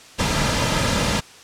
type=noise with comb filter; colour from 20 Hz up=pink; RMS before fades=-20 dBFS; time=0.18-1.21 s; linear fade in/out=20 ms; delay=2.7 ms; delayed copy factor=-0.5; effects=white hiss -44 dBFS RMS until 1.43 s + low-pass 7000 Hz 12 dB/octave